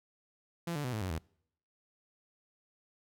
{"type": "tone with pitch steps", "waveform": "sawtooth", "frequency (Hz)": [170, 146.29, 125.89, 108.34, 93.23, 80.23], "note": ["F3", "D3", "B2", "A2", "F#2", "E2"], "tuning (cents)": [-46, -6, 34, -26, 14, -46], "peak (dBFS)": -30, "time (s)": [0.67, 1.186], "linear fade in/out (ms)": 5, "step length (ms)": 86, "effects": ["noise-tail reverb RT60 0.7 s tail -26 dB re dry"]}